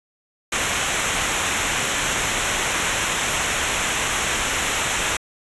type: noise with comb filter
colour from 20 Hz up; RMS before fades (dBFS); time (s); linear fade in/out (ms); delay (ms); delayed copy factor
pink; -22; 0.52-5.17; 5; 0.21; -0.7
effects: resampled to 24000 Hz